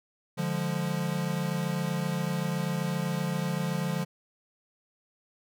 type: chord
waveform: square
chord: D diminished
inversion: none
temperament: equal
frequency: 146.83 / 174.61 / 207.7 Hz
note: D3 / F3 / Ab3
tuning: 0 / 0 / 0 cents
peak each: -33 / -31 / -37 dBFS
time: 0.37-4.05 s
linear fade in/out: 20 ms
effects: none